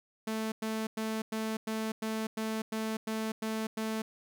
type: tone bursts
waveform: sawtooth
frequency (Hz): 220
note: A3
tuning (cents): 0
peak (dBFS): -28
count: 11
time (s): 0.27-4.02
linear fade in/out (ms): 5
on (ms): 250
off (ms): 100
effects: none